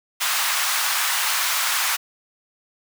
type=high-pass noise; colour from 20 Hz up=pink; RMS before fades=-22 dBFS; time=0.2-1.97 s; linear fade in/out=20 ms; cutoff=970 Hz; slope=24 dB/octave; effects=none